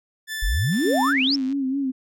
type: tone with pitch glide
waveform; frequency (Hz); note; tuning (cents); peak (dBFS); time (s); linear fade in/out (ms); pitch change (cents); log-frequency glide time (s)
sawtooth; 1756 to 1771.3; A6 to A6; -4 to +11; -24; 0.27-1.14; 50; +15; 0.63-0.88
type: exponential sweep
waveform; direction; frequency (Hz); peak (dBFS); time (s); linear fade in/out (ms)
sine; up; 35.33 to 5660; -19; 0.42-1.36; 10
type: click train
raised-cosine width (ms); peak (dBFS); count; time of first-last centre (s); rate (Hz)
0.2; -29; 83; 0.73-1.526; 103
type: tone with vibrato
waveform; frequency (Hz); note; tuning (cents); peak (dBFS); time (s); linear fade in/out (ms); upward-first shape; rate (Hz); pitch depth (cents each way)
sine; 269.9; C#4; -46; -21; 0.84-1.92; 20; sine; 4.5; 69
effects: none